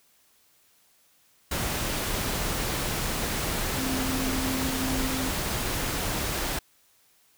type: tone in noise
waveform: sine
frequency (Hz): 261.6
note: C4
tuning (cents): 0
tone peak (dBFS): -29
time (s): 3.78-5.29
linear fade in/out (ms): 5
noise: pink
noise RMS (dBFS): -29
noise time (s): 1.51-6.59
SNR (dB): -3
effects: white hiss -63 dBFS RMS until 7.37 s